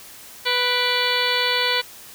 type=harmonic tone with a mistuned harmonic; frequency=493.9 Hz; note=B4; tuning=in tune; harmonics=1 / 2 / 3 / 4 / 5 / 6 / 7 / 8 / 9; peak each=-27 / -27 / -27 / -27 / -27 / -27 / -27 / -27 / -27 dBFS; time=0.45-1.82 s; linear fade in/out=20 ms; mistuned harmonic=5; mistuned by=-74 cents; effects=white hiss -42 dBFS RMS until 2.14 s